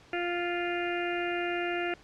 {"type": "harmonic tone", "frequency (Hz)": 349.2, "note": "F4", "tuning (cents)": 0, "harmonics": [1, 2, 4, 5, 6, 7, 8], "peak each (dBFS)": [-32, -35, -38, -39, -40, -40, -41], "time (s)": [0.13, 1.94], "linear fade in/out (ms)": 2, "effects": ["pink hiss -56 dBFS RMS until 2.03 s", "low-pass 5000 Hz 12 dB/octave"]}